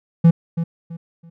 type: tone with echo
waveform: triangle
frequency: 166.8 Hz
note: E3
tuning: 21 cents sharp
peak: -5 dBFS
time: 0.24-0.31 s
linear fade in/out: 10 ms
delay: 330 ms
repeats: 3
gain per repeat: -11 dB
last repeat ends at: 1.3 s
effects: none